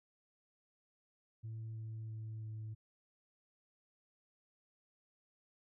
sine tone with pitch steps, 111.6 / 110.77 / 109.94 / 109.11 Hz, A2 / A2 / A2 / A2, +25 / +12 / -1 / -14 cents, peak -40 dBFS, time 1.43-2.75 s, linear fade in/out 20 ms, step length 330 ms, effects tanh soft clip ceiling -40 dBFS

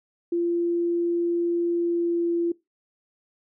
sine tone with pitch glide, 343.5 to 341.1 Hz, F4 to F4, -29 to -41 cents, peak -21 dBFS, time 0.32-2.52 s, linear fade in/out 5 ms, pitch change -12 cents, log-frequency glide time 1.72-2.33 s, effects noise-tail reverb RT60 0.2 s tail -21 dB re dry

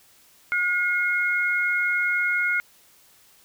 sine tone pair together, 1437 / 2153 Hz, F6 / C7, +49 / +49 cents, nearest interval perfect fifth, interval 700 cents, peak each -23 dBFS, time 0.52-2.6 s, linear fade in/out 0 ms, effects white hiss -56 dBFS RMS until 3.44 s

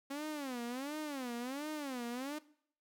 sawtooth tone with vibrato, 270 Hz, C#4, 45 cents flat, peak -35 dBFS, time 0.1-2.39 s, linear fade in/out 10 ms, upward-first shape sine, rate 1.4 Hz, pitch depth 230 cents each way, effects noise-tail reverb RT60 0.6 s tail -19 dB re dry

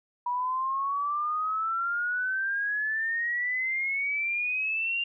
sine exponential sweep, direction up, 968 to 2800 Hz, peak -26 dBFS, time 0.26-5.04 s, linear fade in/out 5 ms, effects none

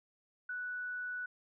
sine tone, 1480 Hz, F#6, in tune, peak -37 dBFS, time 0.49-1.26 s, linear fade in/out 5 ms, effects none

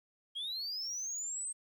sine linear sweep, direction up, 3194 to 8410 Hz, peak -34 dBFS, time 0.35-1.53 s, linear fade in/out 20 ms, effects tanh soft clip ceiling -35 dBFS + 12-bit

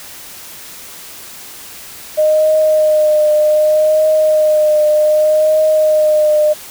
sine tone with vibrato, 614 Hz, D#5, 23 cents flat, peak -8 dBFS, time 2.17-6.54 s, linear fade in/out 20 ms, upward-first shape triangle, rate 0.65 Hz, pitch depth 26 cents each way, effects white hiss -33 dBFS RMS until 6.7 s

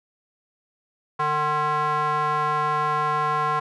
square tone with band-pass filter, 151 Hz, D3, 48 cents sharp, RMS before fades -23 dBFS, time 1.19-3.6 s, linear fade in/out 10 ms, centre 1100 Hz, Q 3.5, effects none

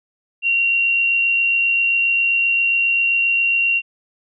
sine tone with amplitude modulation, 2753 Hz, F7, 25 cents flat, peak -13 dBFS, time 0.42-3.82 s, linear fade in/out 50 ms, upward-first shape sine, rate 67.5 Hz, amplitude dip 25%, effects none

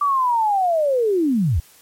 sine linear sweep, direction down, 1173 to 61.3 Hz, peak -15 dBFS, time 0.01-1.6 s, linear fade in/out 5 ms, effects white hiss -50 dBFS RMS until 1.81 s + MP3 64 kbps

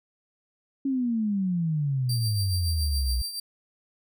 sine exponential sweep, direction down, 277.2 to 59.2 Hz, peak -23 dBFS, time 0.85-3.22 s, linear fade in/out 5 ms
sawtooth tone with tremolo, 4699 Hz, D8, in tune, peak -26 dBFS, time 2.09-3.4 s, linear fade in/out 5 ms, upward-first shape triangle, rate 7.1 Hz, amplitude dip 65%
effects none

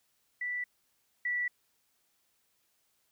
sine tone pair in turn, 1969 / 1956.5 Hz, B6 / B6, -6 / -17 cents, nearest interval unison, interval 11 cents, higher first, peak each -32 / -29 dBFS, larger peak second, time 0.41-0.64 / 1.25-1.48 s, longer neither, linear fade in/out 5 ms, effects white hiss -74 dBFS RMS until 3.11 s

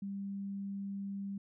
sine tone, 198 Hz, G3, 18 cents sharp, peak -37 dBFS, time 0.02-1.38 s, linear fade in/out 5 ms, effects none

